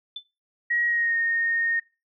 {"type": "tone with exponential decay", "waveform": "sine", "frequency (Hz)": 3520, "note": "A7", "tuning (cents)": 0, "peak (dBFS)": -28, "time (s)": [0.16, 0.25], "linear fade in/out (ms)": 5, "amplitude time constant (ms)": 19}
{"type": "tone with pitch glide", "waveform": "sine", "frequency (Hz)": [1900, 1847], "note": ["A#6", "A#6"], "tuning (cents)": [33, -16], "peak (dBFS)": -21, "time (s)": [0.7, 1.8], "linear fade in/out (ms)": 10, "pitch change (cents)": -49, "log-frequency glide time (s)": [0.86, 1.16]}
{"effects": ["noise-tail reverb RT60 0.3 s tail -22 dB re dry"]}